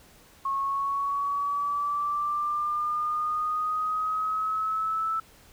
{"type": "linear sweep", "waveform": "sine", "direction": "up", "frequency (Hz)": [1090, 1318.5], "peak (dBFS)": -25, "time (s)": [0.45, 5.2], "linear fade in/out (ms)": 5, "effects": ["pink hiss -55 dBFS RMS until 5.52 s"]}